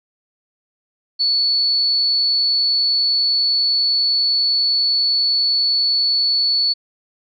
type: tone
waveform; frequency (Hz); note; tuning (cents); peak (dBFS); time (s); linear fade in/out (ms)
sine; 4435; C#8; 0; -14; 1.19-6.74; 20
effects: none